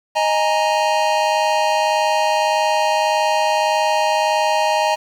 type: chord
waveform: square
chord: D# suspended fourth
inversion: none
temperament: equal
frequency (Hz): 622.3 / 830.6 / 932.3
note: D#5 / G#5 / A#5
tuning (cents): 0 / 0 / 0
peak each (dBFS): -20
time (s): 0.15-4.96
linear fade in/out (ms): 20
effects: low-pass 6000 Hz 12 dB/octave + 7-bit